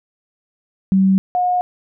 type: tone pair in turn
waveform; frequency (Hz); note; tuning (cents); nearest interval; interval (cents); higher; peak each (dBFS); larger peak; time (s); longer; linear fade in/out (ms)
sine; 191.6 / 721.3; G3 / F#5; -39 / -44; octave + major seventh; 2295; second; -10 / -14; first; 0.92-1.18 / 1.35-1.61; neither; 0
effects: none